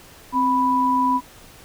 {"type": "tone pair together", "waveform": "sine", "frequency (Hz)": [261.6, 987.7], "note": ["C4", "B5"], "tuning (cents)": [0, 0], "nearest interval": "octave + major seventh", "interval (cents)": 2300, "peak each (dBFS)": [-22, -17], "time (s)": [0.32, 1.21], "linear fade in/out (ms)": 50, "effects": ["pink hiss -46 dBFS RMS until 1.64 s"]}